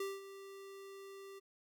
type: tone with ADSR envelope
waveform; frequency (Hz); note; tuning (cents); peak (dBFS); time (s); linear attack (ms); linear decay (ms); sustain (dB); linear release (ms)
square; 392; G4; 0; -37; 0-1.4; 4; 200; -13; 19
effects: none